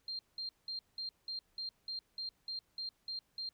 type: tone bursts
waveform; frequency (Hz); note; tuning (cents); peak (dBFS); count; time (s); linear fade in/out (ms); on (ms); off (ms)
sine; 4186; C8; 0; -38; 12; 0.08-3.49; 2; 110; 190
effects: pink hiss -75 dBFS RMS until 3.53 s

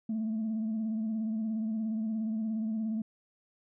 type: tone with vibrato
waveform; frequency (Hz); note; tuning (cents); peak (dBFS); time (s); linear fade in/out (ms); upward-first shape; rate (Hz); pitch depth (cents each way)
sine; 220; A3; 0; -28; 0.09-3.02; 5; sine; 17; 44
effects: tanh soft clip ceiling -27 dBFS

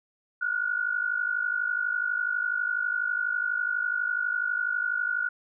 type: tone pair together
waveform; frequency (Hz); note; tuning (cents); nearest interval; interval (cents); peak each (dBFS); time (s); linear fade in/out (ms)
sine; 1427.9 / 1480; F6 / F#6; +38 / 0; minor second; 62; -28; 0.41-5.29; 10
effects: none

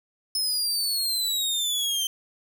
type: exponential sweep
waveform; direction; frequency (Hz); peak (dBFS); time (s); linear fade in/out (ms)
sawtooth; down; 5220 to 3112; -21; 0.35-2.07; 2
effects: 10-bit

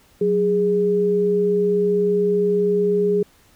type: tone pair together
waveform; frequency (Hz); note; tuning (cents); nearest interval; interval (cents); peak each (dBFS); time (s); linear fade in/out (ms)
sine; 183.8 / 412.2; F#3 / G#4; -11 / -13; octave + major second; 1398; -23 / -16; 0.21-3.23; 5
effects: pink hiss -55 dBFS RMS until 3.55 s

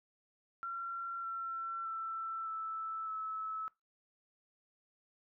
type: tone with pitch steps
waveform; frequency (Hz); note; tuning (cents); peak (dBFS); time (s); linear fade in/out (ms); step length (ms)
sine; 1366 / 1349.5 / 1333.3 / 1317.2 / 1301.3; F6 / E6 / E6 / E6 / E6; -39 / +40 / +19 / -2 / -23; -37; 0.63-3.68; 0; 610
effects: noise-tail reverb RT60 0.2 s tail -21 dB re dry

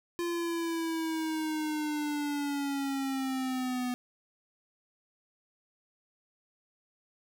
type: linear sweep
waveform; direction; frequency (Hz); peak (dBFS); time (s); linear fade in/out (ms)
square; down; 346.3 to 246.9; -31; 0.19-3.94; 0
effects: none

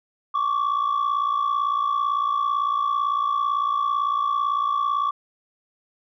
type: tone pair together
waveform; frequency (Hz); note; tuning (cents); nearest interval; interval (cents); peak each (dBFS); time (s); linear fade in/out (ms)
sine; 1100 / 1157.9; C#6 / D6; -14 / -25; minor second; 89; -22 / -20; 0.34-5.11; 10
effects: tanh soft clip ceiling -17 dBFS

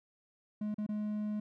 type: tone with dropouts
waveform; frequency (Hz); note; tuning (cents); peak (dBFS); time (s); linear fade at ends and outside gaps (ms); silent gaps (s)
triangle; 210.8; G#3; +26; -31; 0.61-1.4; 5; 0.744-0.782 / 0.865-0.889
effects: none

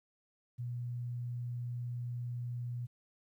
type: tone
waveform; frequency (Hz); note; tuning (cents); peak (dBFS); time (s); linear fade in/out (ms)
sine; 121.3; B2; -31; -36; 0.58-2.87; 20
effects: 12-bit

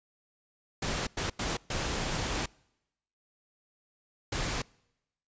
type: noise bursts at uneven times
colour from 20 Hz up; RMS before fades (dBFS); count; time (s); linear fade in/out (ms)
pink; -32; 5; 0.82-1.07 / 1.17-1.3 / 1.39-1.57 / 1.7-2.46 / 4.32-4.62; 5
effects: noise-tail reverb RT60 0.9 s tail -26 dB re dry + resampled to 16000 Hz

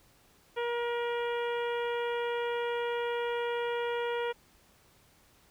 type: harmonic tone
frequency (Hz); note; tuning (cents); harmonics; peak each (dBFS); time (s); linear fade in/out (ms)
475.2; A#4; +33; 1 / 2 / 3 / 4 / 5 / 6 / 7; -31 / -37 / -41 / -43 / -45 / -47 / -48; 0.56-4.33; 20
effects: pink hiss -63 dBFS RMS until 5.5 s

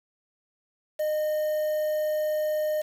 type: tone with quantisation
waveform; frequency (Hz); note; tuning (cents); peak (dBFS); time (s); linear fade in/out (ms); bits
triangle; 612; D#5; -29; -22; 0.99-2.82; 10; 7
effects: none

